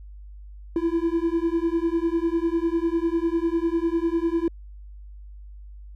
triangle beating tone pair, 329.6 / 339.6 Hz, E4 / F4, 0 / -48 cents, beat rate 10 Hz, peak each -22 dBFS, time 0.76-4.48 s, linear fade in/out 2 ms, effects added 50 Hz sine -39 dBFS peak until 5.95 s

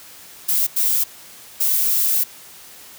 violet noise bursts at uneven times, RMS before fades -18 dBFS, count 3, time 0.48-0.67 / 0.76-1.04 / 1.6-2.24 s, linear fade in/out 10 ms, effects white hiss -42 dBFS RMS until 2.98 s + high-pass 60 Hz 12 dB/octave

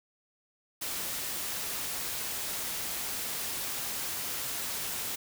white noise, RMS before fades -35 dBFS, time 0.81-5.16 s, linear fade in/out 10 ms, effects none

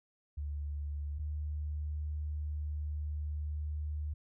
sine tone pair in turn, 73 / 75.05 Hz, D2 / D2, -10 / +38 cents, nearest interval unison, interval 48 cents, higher second, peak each -35 / -34 dBFS, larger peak second, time 0.37-1.19 / 1.19-4.14 s, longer second, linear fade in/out 10 ms, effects none

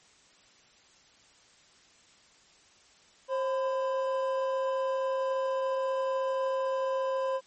triangle tone pair together, 532 / 1012.7 Hz, C5 / B5, +29 / +43 cents, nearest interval major seventh, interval 1114 cents, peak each -26 / -32 dBFS, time 3.28-7.41 s, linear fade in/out 50 ms, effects white hiss -60 dBFS RMS until 7.46 s + MP3 32 kbps

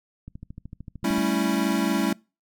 click train, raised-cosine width 5 ms, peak -26 dBFS, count 13, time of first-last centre 0.28-1.182 s, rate 13.3 Hz
square chord, A dominant seventh, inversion third, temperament equal, 196 / 220 / 277.2 / 329.6 Hz, G3 / A3 / C#4 / E4, 0 / 0 / 0 / 0 cents, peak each -28 dBFS, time 1.04-2.13 s, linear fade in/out 5 ms
effects noise-tail reverb RT60 0.3 s tail -25 dB re dry

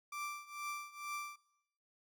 30% pulse tone with tremolo, 1174.7 Hz, D6, in tune, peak -36 dBFS, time 0.12-1.36 s, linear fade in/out 5 ms, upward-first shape triangle, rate 2.2 Hz, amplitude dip 90%, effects noise-tail reverb RT60 0.8 s tail -19 dB re dry

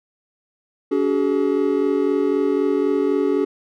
triangle tone cluster, 284.4 / 379.6 / 423.5 Hz, C#4 / F#4 / G#4, +45 / +44 / +34 cents, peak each -19 dBFS, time 0.91-3.45 s, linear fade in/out 10 ms, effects none

